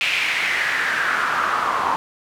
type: noise with band-pass filter sweep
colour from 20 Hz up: pink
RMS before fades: -21 dBFS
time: 0.01-1.96 s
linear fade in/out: 0 ms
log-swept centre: 2600 to 1000 Hz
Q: 4.1
effects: none